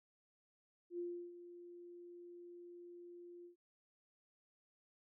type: tone with ADSR envelope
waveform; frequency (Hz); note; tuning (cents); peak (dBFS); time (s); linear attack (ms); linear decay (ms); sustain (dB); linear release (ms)
sine; 349.2; F4; 0; -39; 0.9-3.56; 87; 330; -13; 110
effects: none